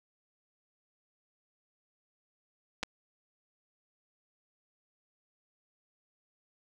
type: clicks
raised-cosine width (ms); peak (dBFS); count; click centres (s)
0.2; -16; 2; 2.83 / 2.834
effects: none